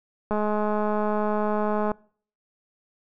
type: click train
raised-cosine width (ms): 1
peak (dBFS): -13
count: 340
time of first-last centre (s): 0.31-1.917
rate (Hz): 211
effects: noise-tail reverb RT60 0.5 s tail -24 dB re dry